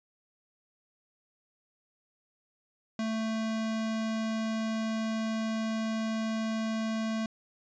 square tone, 221.6 Hz, A3, 13 cents sharp, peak -30 dBFS, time 2.99-7.26 s, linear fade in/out 2 ms, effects resampled to 16000 Hz

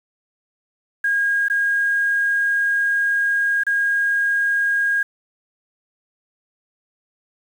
sine tone with dropouts, 1629 Hz, G#6, 34 cents flat, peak -16 dBFS, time 1.04-5.03 s, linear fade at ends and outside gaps 5 ms, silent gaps 1.484-1.499 / 3.636-3.666 s, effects 7-bit

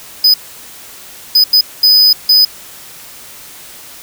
square tone bursts at uneven times, 5000 Hz, D#8, 8 cents sharp, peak -5 dBFS, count 5, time 0.24-0.34 / 1.35-1.44 / 1.53-1.61 / 1.83-2.13 / 2.29-2.45 s, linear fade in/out 5 ms, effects white hiss -34 dBFS RMS until 4.02 s

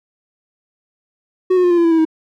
triangle tone with pitch steps, 370 / 362.2 / 354.5 / 347 / 339.7 / 332.5 / 325.5 / 318.6 Hz, F#4 / F#4 / F4 / F4 / F4 / E4 / E4 / D#4, 0 / -37 / +26 / -11 / -48 / +15 / -22 / +41 cents, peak -8 dBFS, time 1.5-2.052 s, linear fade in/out 10 ms, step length 69 ms, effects none

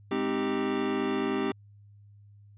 square chord, Ab major seventh, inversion none, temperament equal, 207.7 / 261.6 / 311.1 / 392 Hz, Ab3 / C4 / Eb4 / G4, 0 / 0 / 0 / 0 cents, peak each -36 / -32 / -35 / -31 dBFS, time 0.11-1.52 s, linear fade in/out 5 ms, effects added 102 Hz sine -51 dBFS peak until 2.57 s + resampled to 8000 Hz

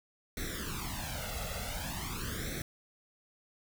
pink noise with flanger, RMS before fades -38 dBFS, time 0.37-2.62 s, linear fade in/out 2 ms, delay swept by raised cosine 0.51 to 1.51 ms, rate 0.46 Hz, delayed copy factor +0.95, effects none

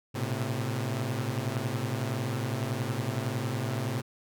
sawtooth tone cluster, 110.3 / 120.8 / 132 Hz, A2 / B2 / C3, +5 / -38 / +16 cents, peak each -29 / -32 / -29 dBFS, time 0.14-4.02 s, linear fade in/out 20 ms, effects none

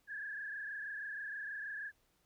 sine tone with frequency modulation, 1672 Hz, G#6, 11 cents sharp, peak -40 dBFS, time 0.07-1.92 s, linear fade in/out 50 ms, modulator 26.3 Hz, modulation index 2.6, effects pink hiss -75 dBFS RMS until 2.25 s

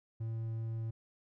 triangle tone, 112.9 Hz, A2, 45 cents sharp, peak -33 dBFS, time 0.2-0.91 s, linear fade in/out 10 ms, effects none

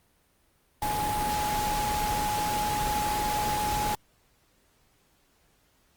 sine tone in noise, 840 Hz, G#5, 19 cents sharp, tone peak -27 dBFS, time 0.82-3.95 s, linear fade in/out 2 ms, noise pink, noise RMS -32 dBFS, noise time 0.82-3.95 s, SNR +2 dB, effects pink hiss -66 dBFS RMS until 5.96 s + Opus 32 kbps

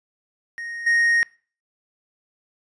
triangle tone with level steps, 1864.7 Hz, A#6, in tune, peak -28 / -14 dBFS, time 0.58-1.23 s, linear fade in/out 0 ms, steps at 0.86 s, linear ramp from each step 10 ms, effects noise-tail reverb RT60 0.4 s tail -23 dB re dry + resampled to 22050 Hz

